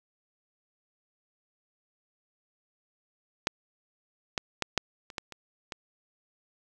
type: clicks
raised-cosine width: 0.2 ms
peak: -7 / -11 / -10 / -6 / -26 / -15 / -25 / -19 dBFS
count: 8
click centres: 3.471 / 4.378 / 4.623 / 4.777 / 5.102 / 5.182 / 5.323 / 5.722 s
effects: 8-bit